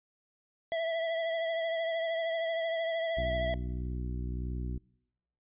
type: tone with vibrato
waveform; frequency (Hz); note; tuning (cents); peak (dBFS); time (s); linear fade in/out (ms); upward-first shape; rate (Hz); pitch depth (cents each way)
square; 659.3; E5; 0; -30; 0.72-3.54; 0; triangle; 13; 32
type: harmonic tone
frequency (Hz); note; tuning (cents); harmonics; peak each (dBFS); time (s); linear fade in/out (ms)
61.6; B1; -4; 1 / 2 / 3 / 4 / 5 / 6; -34 / -40 / -44 / -46 / -48 / -50; 3.17-4.78; 5
effects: noise-tail reverb RT60 0.9 s tail -25 dB re dry + resampled to 8000 Hz